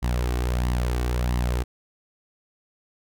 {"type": "tone with flanger", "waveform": "sawtooth", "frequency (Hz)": 60.9, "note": "B1", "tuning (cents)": -24, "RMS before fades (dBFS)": -24, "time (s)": [0.02, 1.64], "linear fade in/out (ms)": 20, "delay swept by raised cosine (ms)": [1, 2.7], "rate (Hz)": 1.5, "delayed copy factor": 0.5, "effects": []}